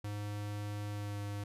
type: tone with pitch glide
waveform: square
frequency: 103.5 to 102.25 Hz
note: G#2 to G#2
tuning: -5 to -26 cents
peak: -38 dBFS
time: 0.04-1.44 s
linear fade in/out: 5 ms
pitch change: -21 cents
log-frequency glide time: 0.89-1.2 s
effects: resampled to 32000 Hz